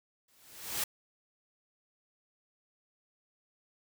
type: noise with exponential growth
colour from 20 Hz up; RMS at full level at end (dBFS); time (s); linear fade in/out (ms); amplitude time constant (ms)
white; -30; 0.28-0.84; 5; 120
effects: none